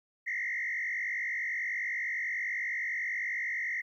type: tone with frequency modulation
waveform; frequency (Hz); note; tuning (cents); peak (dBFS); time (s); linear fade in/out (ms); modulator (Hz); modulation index
sine; 1987; B6; +10; -30; 0.26-3.82; 20; 49.3; 3
effects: tanh soft clip ceiling -26 dBFS + 12-bit